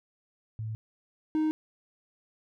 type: tone pair in turn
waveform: sine / triangle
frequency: 110 / 311.1 Hz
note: A2 / D#4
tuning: 0 / 0 cents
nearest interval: octave + tritone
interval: 1800 cents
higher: second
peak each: -32 / -22 dBFS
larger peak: second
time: 0.59-0.75 / 1.35-1.51 s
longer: neither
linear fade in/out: 0 ms
effects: none